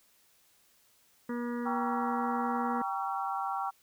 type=harmonic tone; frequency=240 Hz; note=B3; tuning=49 cents flat; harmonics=1 / 2 / 4 / 5 / 6 / 7 / 8; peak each=-33 / -39 / -45 / -47 / -49 / -50 / -51 dBFS; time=1.29-2.82 s; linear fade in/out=5 ms
type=chord; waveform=sine; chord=G diminished seventh; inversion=none; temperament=just; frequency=784 / 940.8 / 1128.9 / 1354.7 Hz; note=G5 / Bb5 / Db6 / Fb6; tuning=0 / +16 / +31 / +47 cents; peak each=-34 / -38 / -37 / -38 dBFS; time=1.65-3.71 s; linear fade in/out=20 ms
effects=white hiss -66 dBFS RMS until 3.82 s